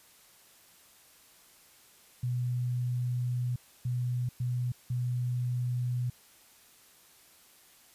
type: tone bursts at uneven times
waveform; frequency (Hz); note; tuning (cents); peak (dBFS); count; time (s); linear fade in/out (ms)
sine; 123.47; B2; 0; -28; 4; 2.23-3.56 / 3.85-4.29 / 4.4-4.72 / 4.9-6.1; 5
effects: white hiss -59 dBFS RMS until 7.94 s + resampled to 32000 Hz